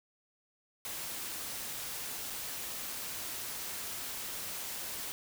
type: noise with dropouts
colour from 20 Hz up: white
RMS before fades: -40 dBFS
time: 0.85-5.12 s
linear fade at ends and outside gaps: 0 ms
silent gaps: 2.3-2.304 s
effects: none